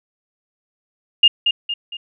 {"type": "tone with echo", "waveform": "sine", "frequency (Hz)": 2830, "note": "F7", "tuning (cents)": 22, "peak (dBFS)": -6, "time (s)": [1.23, 1.28], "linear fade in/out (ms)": 5, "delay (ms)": 230, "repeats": 3, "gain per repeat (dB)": -7, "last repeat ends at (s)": 1.97, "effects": []}